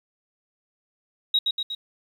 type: tone with echo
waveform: sine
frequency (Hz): 3811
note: A#7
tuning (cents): +38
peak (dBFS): -16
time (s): 1.34-1.39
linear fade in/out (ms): 5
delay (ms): 120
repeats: 3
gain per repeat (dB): -4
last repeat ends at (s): 1.75
effects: tanh soft clip ceiling -12 dBFS + 9-bit